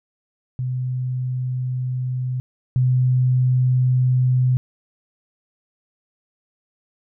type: tone pair in turn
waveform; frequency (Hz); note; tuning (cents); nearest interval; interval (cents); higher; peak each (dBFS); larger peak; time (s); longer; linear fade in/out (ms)
sine; 127.1 / 127.1; C3 / C3; -50 / -50; unison; 0; neither; -21 / -14; second; 0.59-2.4 / 2.76-4.57; neither; 0
effects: none